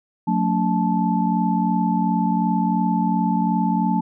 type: tone cluster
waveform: sine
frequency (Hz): 181.2 / 224 / 284.9 / 872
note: F#3 / A3 / C#4 / A5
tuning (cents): -36 / +31 / +48 / -16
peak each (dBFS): -21 / -22 / -26 / -23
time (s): 0.27-4.01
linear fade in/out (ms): 10
effects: none